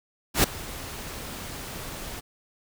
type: noise with ADSR envelope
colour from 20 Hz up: pink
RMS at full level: -17 dBFS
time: 0.34-2.21 s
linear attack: 98 ms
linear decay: 6 ms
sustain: -20 dB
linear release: 22 ms
effects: none